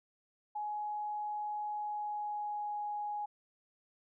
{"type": "tone with pitch glide", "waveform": "sine", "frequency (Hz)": [839, 832.2], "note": ["G#5", "G#5"], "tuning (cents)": [17, 3], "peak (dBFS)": -35, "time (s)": [0.55, 3.26], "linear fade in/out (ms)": 10, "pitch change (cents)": -14, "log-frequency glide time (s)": [1.7, 2.79], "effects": []}